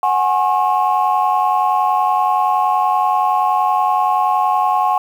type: chord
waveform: sine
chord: F# suspended second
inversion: none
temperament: equal with one note detuned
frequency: 740 / 830.6 / 1081.5 Hz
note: F#5 / G#5 / C#6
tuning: 0 / 0 / -43 cents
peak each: -16 dBFS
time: 0.03-4.98 s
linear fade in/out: 2 ms
effects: tanh soft clip ceiling -6 dBFS + 7-bit